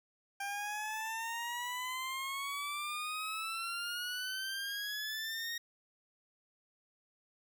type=exponential sweep; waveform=20% pulse; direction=up; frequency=793 to 1875 Hz; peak=-32 dBFS; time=0.4-5.58 s; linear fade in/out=5 ms; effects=none